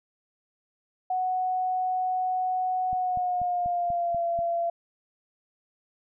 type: tone with pitch glide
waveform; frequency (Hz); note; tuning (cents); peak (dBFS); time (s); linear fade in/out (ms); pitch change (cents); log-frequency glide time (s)
sine; 740 to 682.5; F#5 to F5; 0 to -40; -24; 1.1-4.7; 5; -140; 2.91-4.23
type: click train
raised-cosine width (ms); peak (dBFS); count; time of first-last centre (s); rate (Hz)
5; -29; 7; 2.93-4.39; 4.11
effects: none